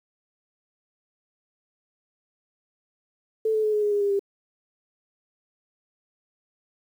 sine tone with pitch steps, 440 / 433.7 / 427.5 / 421.3 / 415.3 / 409.4 / 403.5 / 397.7 Hz, A4 / A4 / A4 / G#4 / G#4 / G#4 / G#4 / G4, 0 / -25 / -50 / +25 / 0 / -25 / -50 / +25 cents, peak -20 dBFS, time 3.45-4.194 s, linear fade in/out 5 ms, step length 93 ms, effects 9-bit

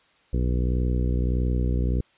harmonic tone, 61.6 Hz, B1, 4 cents flat, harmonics 1 / 2 / 3 / 4 / 5 / 6 / 7 / 8, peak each -22 / -28 / -32 / -34 / -36 / -38 / -39 / -40 dBFS, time 0.33-2.01 s, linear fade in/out 5 ms, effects white hiss -61 dBFS RMS until 2.17 s + resampled to 8000 Hz

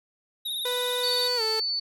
square tone with vibrato, 3715 Hz, A#7, 7 cents flat, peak -29 dBFS, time 0.45-1.28 s, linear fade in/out 10 ms, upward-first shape triangle, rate 19 Hz, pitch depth 79 cents each way
sawtooth tone with pitch glide, 493.9 to 440 Hz, B4 to A4, 0 to 0 cents, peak -24 dBFS, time 0.65-1.6 s, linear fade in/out 5 ms, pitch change -200 cents, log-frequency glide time 1.36-1.42 s
sine tone, 4495 Hz, C#8, 23 cents sharp, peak -25 dBFS, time 1.03-1.8 s, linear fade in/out 10 ms
effects none

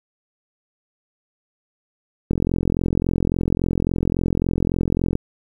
click train, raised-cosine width 3 ms, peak -7 dBFS, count 125, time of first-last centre 2.31-5.154 s, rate 43.6 Hz, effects 8-bit

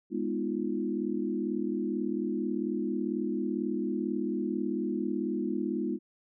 sine chord, F half-diminished seventh, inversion first, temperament equal with one note detuned, 206.8 / 246.9 / 311.1 / 349.2 Hz, Ab3 / Cb4 / Eb4 / F4, -7 / 0 / 0 / 0 cents, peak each -34 dBFS, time 0.1-5.99 s, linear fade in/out 50 ms, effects none

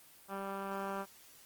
10% pulse tone with low-pass filter, 196 Hz, G3, in tune, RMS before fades -39 dBFS, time 0.28-1.06 s, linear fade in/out 50 ms, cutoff 1600 Hz, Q 1.9, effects white hiss -59 dBFS RMS until 1.45 s + Opus 24 kbps

